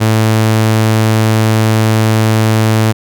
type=tone; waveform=sawtooth; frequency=110 Hz; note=A2; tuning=in tune; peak=-4 dBFS; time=0-2.93 s; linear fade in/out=20 ms; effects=none